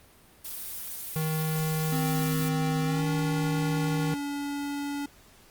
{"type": "noise", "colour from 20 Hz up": "blue", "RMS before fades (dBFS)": -37, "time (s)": [0.44, 2.49], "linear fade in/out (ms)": 10}
{"type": "tone", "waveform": "square", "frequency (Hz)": 157.3, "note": "D#3", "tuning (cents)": 19, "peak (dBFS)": -27, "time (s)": [1.16, 4.14], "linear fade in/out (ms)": 0}
{"type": "tone with pitch glide", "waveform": "square", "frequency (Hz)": [261.6, 285.3], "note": ["C4", "C#4"], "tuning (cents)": [0, 50], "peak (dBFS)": -31, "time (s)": [1.92, 5.06], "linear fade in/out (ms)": 5, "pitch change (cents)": 150, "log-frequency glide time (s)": [2.85, 3.06]}
{"effects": ["pink hiss -56 dBFS RMS until 5.5 s", "Opus 32 kbps"]}